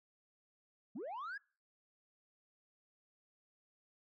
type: linear sweep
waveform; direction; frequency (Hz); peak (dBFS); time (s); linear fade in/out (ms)
sine; up; 177.7 to 1714; -39; 0.95-1.38; 10
effects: noise-tail reverb RT60 0.4 s tail -26 dB re dry + tanh soft clip ceiling -40 dBFS